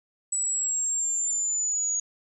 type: exponential sweep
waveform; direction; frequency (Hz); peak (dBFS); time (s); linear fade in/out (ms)
sine; down; 7900 to 6730; -24; 0.32-2; 5
effects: none